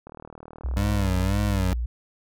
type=click train; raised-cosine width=1 ms; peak=-27 dBFS; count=46; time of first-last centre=0.07-1.227 s; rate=38.9 Hz
type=tone with pitch glide; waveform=sine; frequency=63 to 59.12 Hz; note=B1 to A#1; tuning=+35 to +25 cents; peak=-24 dBFS; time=0.64-1.86 s; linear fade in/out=5 ms; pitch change=-110 cents; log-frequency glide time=0.98-1.17 s
type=tone with vibrato; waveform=25% pulse; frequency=97.7 Hz; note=G2; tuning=5 cents flat; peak=-19 dBFS; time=0.77-1.73 s; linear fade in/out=0 ms; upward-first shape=sine; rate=1.9 Hz; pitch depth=110 cents each way
effects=none